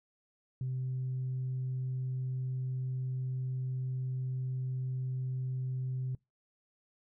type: tone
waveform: sine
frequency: 129 Hz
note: C3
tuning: 24 cents flat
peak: -31 dBFS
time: 0.61-6.15 s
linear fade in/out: 2 ms
effects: noise-tail reverb RT60 0.2 s tail -25 dB re dry + tanh soft clip ceiling -29 dBFS